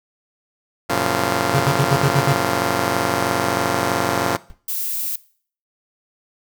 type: chord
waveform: 5% pulse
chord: Gb major seventh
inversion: none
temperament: just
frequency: 92.5 / 115.62 / 138.75 / 173.43 Hz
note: Gb2 / Bb2 / Db3 / F3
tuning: 0 / -14 / +2 / -12 cents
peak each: -14 dBFS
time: 0.89-4.37 s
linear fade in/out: 10 ms
type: tone bursts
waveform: square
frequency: 138.59 Hz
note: C#3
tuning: in tune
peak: -15 dBFS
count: 7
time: 1.54-2.333 s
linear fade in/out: 10 ms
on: 61 ms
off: 61 ms
type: noise with exponential decay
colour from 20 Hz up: brown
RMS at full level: -34 dBFS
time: 4.5-4.59 s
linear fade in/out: 0 ms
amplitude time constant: 18 ms
type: noise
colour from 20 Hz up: violet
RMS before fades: -24 dBFS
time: 4.68-5.16 s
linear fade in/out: 5 ms
effects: noise-tail reverb RT60 0.5 s tail -20 dB re dry